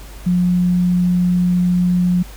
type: tone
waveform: sine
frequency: 178.6 Hz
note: F3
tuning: 39 cents sharp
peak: -12 dBFS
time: 0.26-2.23 s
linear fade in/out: 10 ms
effects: added 50 Hz sine -33 dBFS peak until 2.36 s + pink hiss -41 dBFS RMS until 2.36 s